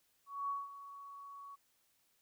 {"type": "tone with ADSR envelope", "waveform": "sine", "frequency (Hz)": 1121, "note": "C#6", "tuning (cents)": 19, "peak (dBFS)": -34, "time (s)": [0.26, 1.56], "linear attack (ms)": 230, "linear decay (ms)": 190, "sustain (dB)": -14, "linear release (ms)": 18, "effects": ["white hiss -75 dBFS RMS until 2.21 s"]}